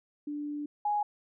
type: tone pair in turn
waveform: sine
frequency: 293.8 / 831 Hz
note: D4 / G#5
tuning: +1 / +1 cents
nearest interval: octave + tritone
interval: 1800 cents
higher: second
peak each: -33 / -26 dBFS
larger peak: second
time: 0.27-0.66 / 0.85-1.03 s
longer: first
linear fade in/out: 5 ms
effects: none